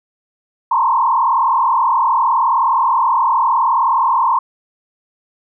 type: tone with frequency modulation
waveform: sine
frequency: 992 Hz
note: B5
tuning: 7 cents sharp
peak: -11 dBFS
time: 0.71-4.39 s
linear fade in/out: 5 ms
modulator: 39.2 Hz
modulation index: 2.5
effects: none